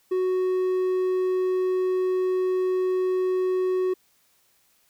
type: tone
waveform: triangle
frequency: 370 Hz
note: F#4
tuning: in tune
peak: -19 dBFS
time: 0.11-3.94 s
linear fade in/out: 10 ms
effects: white hiss -64 dBFS RMS until 4.89 s